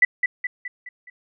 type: tone with echo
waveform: sine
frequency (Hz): 1981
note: B6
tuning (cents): +5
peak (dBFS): -10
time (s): 0.02-0.05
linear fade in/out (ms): 5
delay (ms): 210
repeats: 5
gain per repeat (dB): -6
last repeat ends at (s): 1.1
effects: none